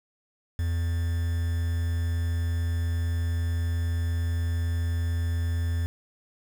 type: tone with quantisation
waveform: triangle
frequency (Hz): 84.4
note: E2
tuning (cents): +41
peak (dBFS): -22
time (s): 0.59-5.86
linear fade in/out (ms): 0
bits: 7
effects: none